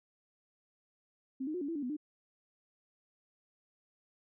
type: tone with pitch steps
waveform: sine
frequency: 264.2 / 308.3 / 360.8 / 283.7 / 332.6 / 289.2 / 248.1 / 300.5 Hz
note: C4 / D#4 / F#4 / C#4 / E4 / D4 / B3 / D4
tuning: +17 / -16 / -44 / +40 / +16 / -27 / +8 / +40 cents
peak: -34 dBFS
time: 1.4-1.968 s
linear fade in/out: 10 ms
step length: 71 ms
effects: none